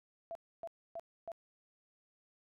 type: tone bursts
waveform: sine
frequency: 670 Hz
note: E5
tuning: 28 cents sharp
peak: -40 dBFS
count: 4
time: 0.31-1.318 s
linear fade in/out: 0 ms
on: 42 ms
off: 280 ms
effects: none